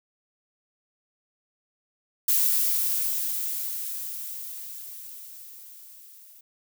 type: noise with level ramp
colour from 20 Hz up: violet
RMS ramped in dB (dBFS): -21 to -51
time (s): 2.28-6.41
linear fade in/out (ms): 5
effects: none